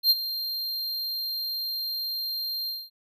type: tone with ADSR envelope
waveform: square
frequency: 4186 Hz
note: C8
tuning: in tune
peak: -15 dBFS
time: 0.03-2.9 s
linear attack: 74 ms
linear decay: 35 ms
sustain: -14 dB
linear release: 220 ms
effects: none